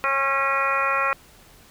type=harmonic tone; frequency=273 Hz; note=C#4; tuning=26 cents flat; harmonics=2 / 3 / 4 / 5 / 6 / 7 / 8 / 9; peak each=-29 / -33 / -25 / -24 / -35 / -28 / -36 / -27 dBFS; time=0.04-1.13 s; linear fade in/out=0 ms; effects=pink hiss -51 dBFS RMS until 1.7 s